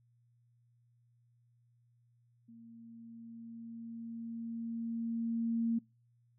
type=tone with level ramp; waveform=sine; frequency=230 Hz; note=A#3; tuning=23 cents flat; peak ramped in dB=-52 to -28 dBFS; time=2.48-5.79 s; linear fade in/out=10 ms; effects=noise-tail reverb RT60 0.3 s tail -26 dB re dry + added 119 Hz sine -67 dBFS peak until 6.38 s